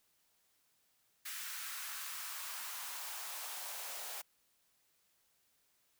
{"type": "noise with high-pass filter sweep", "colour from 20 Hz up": "white", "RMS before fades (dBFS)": -44, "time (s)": [1.25, 4.22], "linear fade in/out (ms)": 10, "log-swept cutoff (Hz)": [1600, 620], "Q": 2, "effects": ["white hiss -75 dBFS RMS until 5.99 s"]}